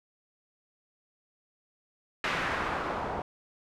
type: noise with low-pass filter sweep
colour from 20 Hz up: white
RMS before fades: -32 dBFS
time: 2.24-3.22 s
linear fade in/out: 2 ms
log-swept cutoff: 2100 to 760 Hz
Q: 1.4
effects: none